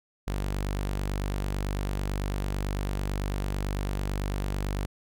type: tone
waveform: sawtooth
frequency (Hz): 49.01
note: G1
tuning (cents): 0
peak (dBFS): -24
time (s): 0.27-4.86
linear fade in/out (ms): 10
effects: none